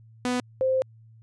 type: tone pair in turn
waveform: sawtooth / sine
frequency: 248.4 / 522.7 Hz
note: B3 / C5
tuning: +10 / -2 cents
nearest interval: octave + minor second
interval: 1288 cents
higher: second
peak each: -20 / -20 dBFS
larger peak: neither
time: 0.25-0.4 / 0.61-0.82 s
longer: second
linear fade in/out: 0 ms
effects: added 112 Hz sine -49 dBFS peak until 1.22 s + resampled to 22050 Hz